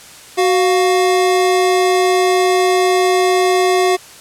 square tone pair together, 371.3 / 708 Hz, F#4 / F5, +6 / +23 cents, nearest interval major seventh, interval 1117 cents, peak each -13 / -17 dBFS, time 0.37-3.97 s, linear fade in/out 20 ms, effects white hiss -38 dBFS RMS until 4.2 s + low-pass 10000 Hz 12 dB/octave

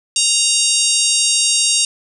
harmonic tone, 932.3 Hz, A#5, in tune, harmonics 3 / 4 / 5 / 6 / 7 / 8 / 9 / 10, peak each -21 / -21 / -21 / -21 / -21 / -21 / -21 / -21 dBFS, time 0.16-1.85 s, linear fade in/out 2 ms, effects none

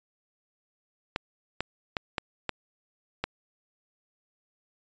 clicks, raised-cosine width 0.3 ms, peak -12 dBFS, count 6, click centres 1.161 / 1.606 / 1.968 / 2.182 / 2.493 / 3.24 s, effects resampled to 16000 Hz

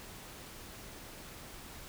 silence, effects pink hiss -49 dBFS RMS until 1.88 s

